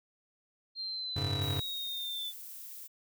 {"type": "linear sweep", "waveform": "sine", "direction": "down", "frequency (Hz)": [4193, 3492], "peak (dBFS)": -35, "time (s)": [0.75, 2.33], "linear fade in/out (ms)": 50}
{"type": "chord", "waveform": "square", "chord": "F# suspended second", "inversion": "none", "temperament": "just", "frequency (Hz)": [92.5, 104.06, 138.75], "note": ["F#2", "G#2", "C#3"], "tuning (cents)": [0, 4, 2], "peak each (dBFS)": -37, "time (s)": [1.16, 1.6], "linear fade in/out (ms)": 5}
{"type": "noise", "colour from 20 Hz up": "violet", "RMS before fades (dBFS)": -46, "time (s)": [1.41, 2.88], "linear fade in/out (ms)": 20}
{"effects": []}